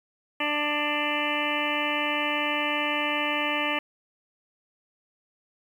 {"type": "harmonic tone", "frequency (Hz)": 295.8, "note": "D4", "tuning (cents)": 13, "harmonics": [1, 2, 3, 4, 6, 7, 8, 9, 10], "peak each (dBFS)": [-33, -33, -33, -33, -33, -33, -33, -33, -33], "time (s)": [0.4, 3.79], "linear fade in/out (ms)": 5, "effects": ["9-bit"]}